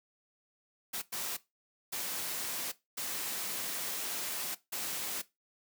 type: noise bursts at uneven times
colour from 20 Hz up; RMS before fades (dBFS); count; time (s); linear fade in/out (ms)
white; -37; 5; 0.93-1.02 / 1.12-1.37 / 1.92-2.72 / 2.97-4.55 / 4.72-5.22; 10
effects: noise-tail reverb RT60 0.2 s tail -17 dB re dry + high-pass 150 Hz 12 dB/octave